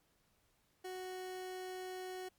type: tone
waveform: 30% pulse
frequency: 370 Hz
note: F#4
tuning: in tune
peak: -40 dBFS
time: 0.84-2.29 s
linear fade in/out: 10 ms
effects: pink hiss -75 dBFS RMS until 2.38 s + MP3 96 kbps